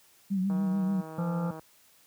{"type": "tone with vibrato", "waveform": "sine", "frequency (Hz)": 191.2, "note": "G3", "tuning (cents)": -43, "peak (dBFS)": -25, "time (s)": [0.3, 1.02], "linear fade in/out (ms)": 20, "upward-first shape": "triangle", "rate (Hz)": 6.9, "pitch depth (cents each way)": 80}
{"type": "click train", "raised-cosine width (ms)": 1, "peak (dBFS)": -29, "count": 175, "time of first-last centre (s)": [0.5, 1.594], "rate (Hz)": 159}
{"type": "harmonic tone", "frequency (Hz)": 171.6, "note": "F3", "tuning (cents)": -30, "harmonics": [1, 3, 5, 7, 8], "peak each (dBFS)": [-28, -38, -42, -45, -46], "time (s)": [1.18, 1.51], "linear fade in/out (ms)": 5}
{"effects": ["white hiss -61 dBFS RMS until 2.06 s", "high-pass 60 Hz 12 dB/octave"]}